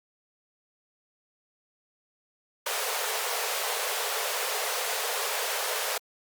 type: high-pass noise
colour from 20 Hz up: pink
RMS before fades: -30 dBFS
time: 2.66-5.98 s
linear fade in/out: 5 ms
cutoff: 420 Hz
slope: 96 dB/octave
effects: Opus 48 kbps